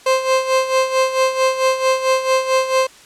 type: tone with tremolo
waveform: 30% pulse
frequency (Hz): 523.3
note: C5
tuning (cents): 0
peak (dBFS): -9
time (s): 0.06-2.87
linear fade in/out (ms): 5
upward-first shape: sine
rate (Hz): 4.5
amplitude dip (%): 70
effects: white hiss -44 dBFS RMS until 3.05 s + low-pass 8000 Hz 12 dB/octave